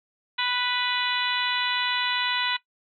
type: harmonic tone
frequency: 493.9 Hz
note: B4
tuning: in tune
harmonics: 2 / 3 / 4 / 5 / 6 / 7 / 8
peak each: -31 / -31 / -31 / -31 / -31 / -31 / -31 dBFS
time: 0.38-2.57 s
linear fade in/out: 10 ms
effects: noise-tail reverb RT60 0.1 s tail -17 dB re dry